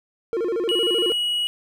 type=tone with vibrato; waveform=triangle; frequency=404.7 Hz; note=G#4; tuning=45 cents flat; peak=-19 dBFS; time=0.33-1.12 s; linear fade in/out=0 ms; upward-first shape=square; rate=13 Hz; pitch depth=220 cents each way
type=tone; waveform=triangle; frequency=2912 Hz; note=F#7; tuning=28 cents flat; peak=-19 dBFS; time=0.69-1.47 s; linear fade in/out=0 ms
effects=none